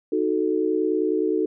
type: chord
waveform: sine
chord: D# diminished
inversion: none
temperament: equal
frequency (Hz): 311.1 / 370 / 440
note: D#4 / F#4 / A4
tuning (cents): 0 / 0 / 0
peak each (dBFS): -24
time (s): 0.12-1.46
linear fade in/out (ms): 5
effects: none